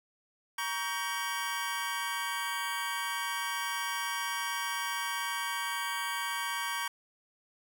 25% pulse chord, G diminished, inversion first, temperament just, 940.8 / 1128.9 / 1568 Hz, Bb5 / Db6 / G6, +16 / +31 / 0 cents, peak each -33 dBFS, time 0.58-6.88 s, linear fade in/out 5 ms, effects none

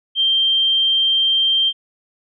sine tone, 3160 Hz, G7, 13 cents sharp, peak -13 dBFS, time 0.15-1.73 s, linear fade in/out 50 ms, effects none

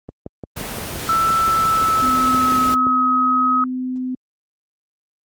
click train, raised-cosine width 2 ms, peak -16 dBFS, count 17, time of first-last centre 0.09-2.868 s, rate 5.76 Hz
pink noise, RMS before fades -27 dBFS, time 0.56-2.75 s, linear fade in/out 10 ms
sine tone with pitch glide, 1327 to 1267.8 Hz, E6 to D#6, +11 to +32 cents, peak -14 dBFS, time 1.09-3.64 s, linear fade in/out 2 ms, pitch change -79 cents, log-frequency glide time 1.43-3.05 s
sine tone, 255 Hz, C4, 44 cents flat, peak -21 dBFS, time 2.02-4.15 s, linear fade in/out 5 ms
effects high-pass 60 Hz 12 dB/octave + Opus 24 kbps

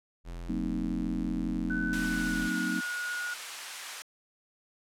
square tone, 42.87 Hz, F1, 31 cents flat, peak -38 dBFS, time 0.24-2.5 s, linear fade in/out 50 ms
sine chord, C half-diminished seventh, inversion second, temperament equal with one note detuned, 185 / 229.2 / 261.6 / 311.1 Hz, Gb3 / Bb3 / C4 / Eb4, 0 / -29 / 0 / 0 cents, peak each -35 dBFS, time 0.48-2.81 s, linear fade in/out 20 ms
sine tone with pitch glide, 1503 to 1445.9 Hz, F#6 to F#6, +27 to -40 cents, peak -32 dBFS, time 1.7-3.34 s, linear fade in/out 5 ms, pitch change -67 cents, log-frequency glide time 1.97-2.58 s
pink high-pass noise, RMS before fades -41 dBFS, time 1.93-4.02 s, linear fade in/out 0 ms, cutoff 1300 Hz, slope 12 dB/octave
effects low-pass 11000 Hz 12 dB/octave

